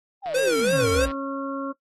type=exponential sweep; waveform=sine; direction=down; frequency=837 to 49 Hz; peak=-26 dBFS; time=0.22-1.12 s; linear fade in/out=50 ms
type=click train; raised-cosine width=0.3 ms; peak=-25 dBFS; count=136; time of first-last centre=0.26-1.114 s; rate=158 Hz
type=tone with vibrato; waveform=square; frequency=493.2 Hz; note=B4; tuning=2 cents flat; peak=-20 dBFS; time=0.34-1.06 s; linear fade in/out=10 ms; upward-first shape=sine; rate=3.1 Hz; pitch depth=160 cents each way
type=harmonic tone; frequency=273.9 Hz; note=C#4; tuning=21 cents flat; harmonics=1 / 2 / 4 / 5; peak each=-29 / -32 / -35 / -36 dBFS; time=0.72-1.73 s; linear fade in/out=20 ms
effects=noise-tail reverb RT60 0.1 s tail -19 dB re dry + AAC 32 kbps